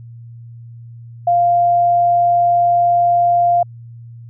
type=tone; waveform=sine; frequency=697 Hz; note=F5; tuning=4 cents flat; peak=-10 dBFS; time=1.27-3.63 s; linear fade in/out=5 ms; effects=added 117 Hz sine -33 dBFS peak until 4.29 s